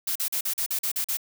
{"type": "noise bursts", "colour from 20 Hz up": "blue", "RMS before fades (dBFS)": -27, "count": 9, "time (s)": [0.07, 1.171], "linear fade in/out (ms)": 5, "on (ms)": 85, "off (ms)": 42, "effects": []}